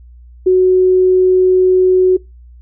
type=tone; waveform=sine; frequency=370 Hz; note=F#4; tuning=in tune; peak=-6 dBFS; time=0.46-2.17 s; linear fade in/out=10 ms; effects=noise-tail reverb RT60 0.2 s tail -22 dB re dry + added 60 Hz sine -36 dBFS peak until 2.61 s